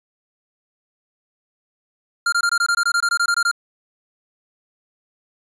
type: tone bursts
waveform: square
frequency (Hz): 1396.9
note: F6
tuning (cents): 0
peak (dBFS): -16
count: 15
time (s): 2.26-3.514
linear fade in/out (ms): 5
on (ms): 64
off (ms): 21
effects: resampled to 22050 Hz

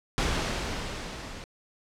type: noise with level ramp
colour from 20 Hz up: pink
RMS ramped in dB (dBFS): -26 to -41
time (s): 0.18-1.44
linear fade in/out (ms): 0
effects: low-pass 6000 Hz 12 dB/octave

